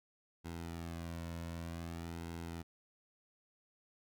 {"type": "tone with flanger", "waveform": "sawtooth", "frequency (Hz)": 83.9, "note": "E2", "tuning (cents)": 31, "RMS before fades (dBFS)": -44, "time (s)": [0.44, 2.63], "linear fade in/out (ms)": 20, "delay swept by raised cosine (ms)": [1.7, 2.52], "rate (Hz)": 0.53, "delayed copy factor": -0.6, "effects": []}